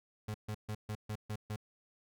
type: tone bursts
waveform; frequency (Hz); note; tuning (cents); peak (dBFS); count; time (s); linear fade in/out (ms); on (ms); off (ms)
35% pulse; 106.5; G#2; +44; -35; 7; 0.28-1.561; 5; 63; 140
effects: none